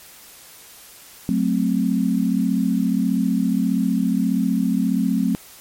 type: chord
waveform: sine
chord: F# diminished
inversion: none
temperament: equal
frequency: 185 / 220 / 261.6 Hz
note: F#3 / A3 / C4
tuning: 0 / 0 / 0 cents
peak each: -21 dBFS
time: 1.29-5.35 s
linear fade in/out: 0 ms
effects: white hiss -44 dBFS RMS until 5.6 s + MP3 64 kbps